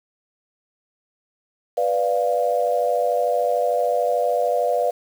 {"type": "chord", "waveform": "sine", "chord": "B diminished", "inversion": "none", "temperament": "equal", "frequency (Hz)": [493.9, 587.3, 698.5], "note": ["B4", "D5", "F5"], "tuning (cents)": [0, 0, 0], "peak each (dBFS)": -22, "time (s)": [1.77, 4.91], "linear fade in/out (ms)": 10, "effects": ["7-bit"]}